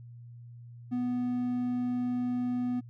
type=tone; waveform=triangle; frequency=246.9 Hz; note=B3; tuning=in tune; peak=-26 dBFS; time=0.91-2.81 s; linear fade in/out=20 ms; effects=added 119 Hz sine -45 dBFS peak until 2.89 s